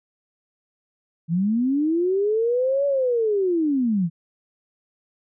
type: linear two-way sweep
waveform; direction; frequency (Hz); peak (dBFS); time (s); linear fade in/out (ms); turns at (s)
sine; up then down; 157.4 to 571 to 157.4; -18; 1.28-4.1; 50; 2.86
effects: none